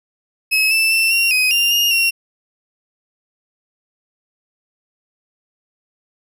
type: tone with pitch steps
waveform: 35% pulse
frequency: 2571 / 2646 / 2675 / 2750 / 2514 / 2789 / 2837 / 2742 Hz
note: E7 / E7 / E7 / F7 / D#7 / F7 / F7 / F7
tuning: -44 / +6 / +25 / -27 / +17 / -3 / +27 / -32 cents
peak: -11 dBFS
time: 0.51-2.11 s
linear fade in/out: 20 ms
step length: 200 ms
effects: none